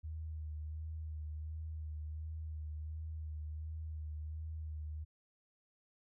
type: tone with vibrato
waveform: sine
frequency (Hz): 77.78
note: D#2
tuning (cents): 0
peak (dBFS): -40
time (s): 0.03-5.05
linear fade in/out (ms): 20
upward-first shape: sine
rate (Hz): 1.4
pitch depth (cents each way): 31
effects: none